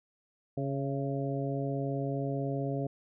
harmonic tone with a mistuned harmonic, 138.59 Hz, C#3, in tune, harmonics 1 / 2 / 3 / 4 / 5, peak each -33 / -36 / -38 / -39 / -40 dBFS, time 0.57-2.87 s, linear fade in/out 5 ms, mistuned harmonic 5, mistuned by -39 cents, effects none

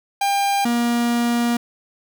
45% pulse tone pair in turn, 799 / 237.5 Hz, G5 / A#3, +33 / +33 cents, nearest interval octave + major sixth, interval 2100 cents, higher first, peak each -17 dBFS, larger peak neither, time 0.21-0.65 / 0.65-1.57 s, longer second, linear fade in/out 5 ms, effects none

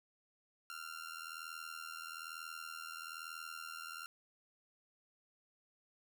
sawtooth tone with amplitude modulation, 1386 Hz, F6, 14 cents flat, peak -38 dBFS, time 0.7-4.06 s, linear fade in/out 0 ms, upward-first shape sine, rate 81.1 Hz, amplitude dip 80%, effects none

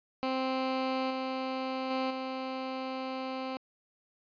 15% pulse tone with level steps, 261.6 Hz, C4, in tune, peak -23 / -26 / -23 / -28 dBFS, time 0.23-3.57 s, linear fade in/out 0 ms, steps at 1.1 / 1.9 / 2.1 s, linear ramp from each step 10 ms, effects resampled to 11025 Hz

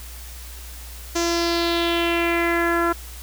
sawtooth tone with low-pass filter sweep, 340 Hz, F4, 46 cents flat, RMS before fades -21 dBFS, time 1.15-2.93 s, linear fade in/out 10 ms, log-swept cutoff 6400 to 1400 Hz, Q 3.7, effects added 60 Hz sine -36 dBFS peak until 3.22 s + white hiss -41 dBFS RMS until 3.22 s

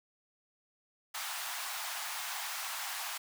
pink high-pass noise, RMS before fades -39 dBFS, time 1.14-3.18 s, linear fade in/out 10 ms, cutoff 740 Hz, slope 48 dB/octave, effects none

